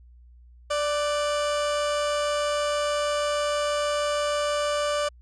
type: tone pair together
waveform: 30% pulse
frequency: 587.3 / 1501.4 Hz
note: D5 / F#6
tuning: 0 / +25 cents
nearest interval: octave + major third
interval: 1625 cents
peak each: -21 / -33 dBFS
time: 0.7-5.09 s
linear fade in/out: 10 ms
effects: added 60 Hz sine -48 dBFS peak until 5.21 s + resampled to 22050 Hz